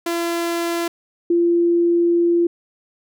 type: tone pair in turn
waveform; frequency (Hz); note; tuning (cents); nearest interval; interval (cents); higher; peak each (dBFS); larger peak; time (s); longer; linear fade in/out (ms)
sawtooth / sine; 339.7 / 343.1; F4 / F4; -48 / -31; unison; 17; second; -16 / -13; second; 0.06-0.88 / 1.3-2.47; second; 5
effects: none